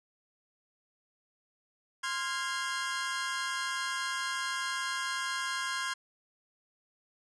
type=chord; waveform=sawtooth; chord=F minor; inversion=second; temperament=equal with one note detuned; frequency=1046.5 / 1396.9 / 1638.3 Hz; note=C6 / F6 / Ab6; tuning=0 / 0 / -24 cents; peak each=-32 / -35 / -32 dBFS; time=2.03-5.94 s; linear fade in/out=10 ms; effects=resampled to 22050 Hz